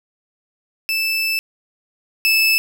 30% pulse tone pair in turn, 2637 / 2622 Hz, E7 / E7, 0 / -10 cents, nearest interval unison, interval 10 cents, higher first, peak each -15 / -10 dBFS, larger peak second, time 0.89-1.39 / 2.25-2.58 s, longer first, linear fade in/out 0 ms, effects none

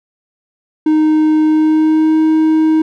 triangle tone with pitch glide, 310 to 315.2 Hz, D#4 to D#4, -6 to +23 cents, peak -6 dBFS, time 0.86-2.82 s, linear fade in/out 5 ms, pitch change +29 cents, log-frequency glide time 1.45-2.19 s, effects none

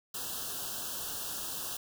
white band-stop noise, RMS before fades -38 dBFS, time 0.14-1.77 s, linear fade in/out 5 ms, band 1700 to 2700 Hz, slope 96 dB/octave, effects none

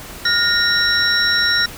sine tone cluster, 1419 / 1847 / 3919 / 5520 Hz, F6 / A#6 / B7 / F8, +27 / -16 / -14 / -21 cents, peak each -19 dBFS, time 0.25-1.66 s, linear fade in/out 5 ms, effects pink hiss -34 dBFS RMS until 1.77 s

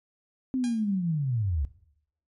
sine linear sweep, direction down, 264.7 to 65 Hz, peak -24 dBFS, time 0.54-1.65 s, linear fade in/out 0 ms
5% pulse tone with exponential decay, 810 Hz, G#5, 43 cents flat, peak -25 dBFS, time 0.64-0.89 s, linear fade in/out 0 ms, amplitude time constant 53 ms
effects noise-tail reverb RT60 0.7 s tail -17 dB re dry + MP3 48 kbps

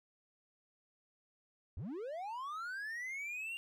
triangle linear sweep, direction up, 64 to 2807 Hz, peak -38 dBFS, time 1.77-3.57 s, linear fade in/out 0 ms, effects none

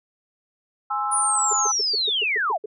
sine chord, Ab augmented, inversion none, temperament equal, 830.6 / 1046.5 / 1318.5 Hz, Ab5 / C6 / E6, 0 / 0 / 0 cents, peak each -26 / -30 / -25 dBFS, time 0.9-1.72 s, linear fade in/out 10 ms
sine linear sweep, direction down, 9740 to 571 Hz, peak -20 dBFS, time 1.11-2.58 s, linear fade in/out 20 ms
sine tone bursts, 425.4 Hz, G#4, 42 cents sharp, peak -27 dBFS, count 9, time 1.51-2.659 s, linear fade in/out 5 ms, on 21 ms, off 120 ms
effects none

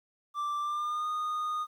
triangle tone with pitch glide, 1174.7 to 1231 Hz, D6 to D#6, 0 to -19 cents, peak -28 dBFS, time 0.34-1.67 s, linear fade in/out 50 ms, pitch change +81 cents, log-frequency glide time 0.6-1.08 s, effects 11-bit

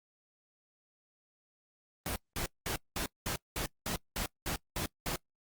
pink noise bursts, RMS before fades -35 dBFS, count 11, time 2.06-5.16 s, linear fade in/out 2 ms, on 100 ms, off 200 ms, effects noise-tail reverb RT60 0.1 s tail -24 dB re dry + Opus 32 kbps

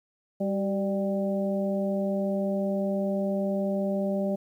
harmonic tone with a mistuned harmonic, 197.2 Hz, G3, 11 cents sharp, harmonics 1 / 2 / 3 / 4, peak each -27 / -34 / -29 / -42 dBFS, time 0.4-4.36 s, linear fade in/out 10 ms, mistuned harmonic 2, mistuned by -48 cents, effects 10-bit

